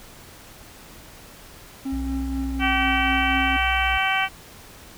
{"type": "tone with tremolo", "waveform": "triangle", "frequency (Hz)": 269, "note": "C4", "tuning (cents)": 48, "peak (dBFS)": -22, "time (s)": [1.85, 3.57], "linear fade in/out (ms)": 10, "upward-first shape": "triangle", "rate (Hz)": 4.1, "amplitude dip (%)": 40}
{"type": "tone with vibrato", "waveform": "sine", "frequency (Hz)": 61, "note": "B1", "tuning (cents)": -21, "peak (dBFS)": -27, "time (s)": [1.92, 3.98], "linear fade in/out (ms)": 10, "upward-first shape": "sine", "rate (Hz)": 0.8, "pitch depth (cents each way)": 39}
{"type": "harmonic tone", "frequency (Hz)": 384, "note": "G4", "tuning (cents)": -36, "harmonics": [2, 3, 4, 5, 6, 7, 8], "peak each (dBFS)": [-25, -29, -26, -30, -25, -29, -29], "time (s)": [2.59, 4.29], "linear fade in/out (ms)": 50}
{"effects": ["pink hiss -45 dBFS RMS until 4.97 s"]}